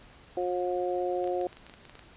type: harmonic tone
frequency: 179.4 Hz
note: F3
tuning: 47 cents sharp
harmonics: 2 / 3 / 4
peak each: -30 / -32 / -33 dBFS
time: 0.37-1.47 s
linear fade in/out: 2 ms
type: clicks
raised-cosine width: 0.2 ms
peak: -30 dBFS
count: 12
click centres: 1.242 / 1.275 / 1.413 / 1.529 / 1.57 / 1.666 / 1.697 / 1.739 / 1.853 / 1.896 / 1.954 / 1.993 s
effects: pink hiss -54 dBFS RMS until 2.16 s + resampled to 8000 Hz